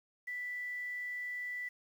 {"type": "tone with quantisation", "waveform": "sine", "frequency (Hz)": 1975.5, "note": "B6", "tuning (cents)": 0, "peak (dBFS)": -37, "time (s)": [0.27, 1.69], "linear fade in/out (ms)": 10, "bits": 10, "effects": []}